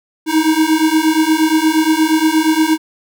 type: beating tone pair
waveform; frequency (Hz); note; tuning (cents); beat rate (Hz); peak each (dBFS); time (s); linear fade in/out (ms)
square; 311.1 / 319.6; D#4 / D#4; 0 / +47; 8.5; -15 / -14; 0.26-2.78; 50
effects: none